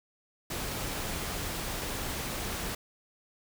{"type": "noise", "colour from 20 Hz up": "pink", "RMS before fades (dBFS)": -35, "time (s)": [0.5, 2.75], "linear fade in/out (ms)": 5, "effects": []}